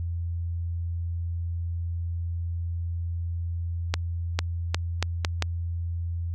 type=accelerating click train; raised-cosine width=0.2 ms; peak=-7 dBFS; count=6; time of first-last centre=3.94-5.423 s; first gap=450 ms; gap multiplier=0.79; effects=added 85 Hz sine -27 dBFS peak until 6.34 s